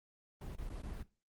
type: noise with dropouts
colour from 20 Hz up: brown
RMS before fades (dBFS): -43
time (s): 0.41-1.03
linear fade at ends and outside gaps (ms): 5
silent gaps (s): 0.556-0.582 / 0.694-0.698 / 0.823-0.832
effects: noise-tail reverb RT60 0.3 s tail -19 dB re dry + Opus 24 kbps